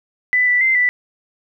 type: tone with pitch steps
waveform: sine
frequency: 1994 / 1974 / 2077 / 1977 Hz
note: B6 / B6 / C7 / B6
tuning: +16 / -1 / -13 / +1 cents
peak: -12 dBFS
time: 0.33-0.89 s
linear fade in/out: 0 ms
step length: 140 ms
effects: 9-bit